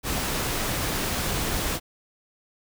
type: noise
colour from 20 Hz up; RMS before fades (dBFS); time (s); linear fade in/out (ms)
pink; -27; 0.03-1.8; 50
effects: none